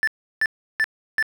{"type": "tone bursts", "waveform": "triangle", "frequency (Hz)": 1760, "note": "A6", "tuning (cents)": 0, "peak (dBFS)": -15, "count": 4, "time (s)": [0.03, 1.226], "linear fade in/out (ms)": 0, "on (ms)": 44, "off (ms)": 340, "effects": []}